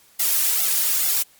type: noise with flanger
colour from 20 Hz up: blue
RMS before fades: -20 dBFS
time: 0.19-1.23 s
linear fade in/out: 10 ms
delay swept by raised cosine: 1.4 to 3.3 ms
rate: 2.3 Hz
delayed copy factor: +0.9
effects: white hiss -54 dBFS RMS until 1.39 s + MP3 96 kbps